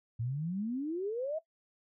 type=exponential sweep; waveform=sine; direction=up; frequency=110.7 to 658 Hz; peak=-32 dBFS; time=0.19-1.39 s; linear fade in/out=10 ms; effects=noise-tail reverb RT60 0.1 s tail -17 dB re dry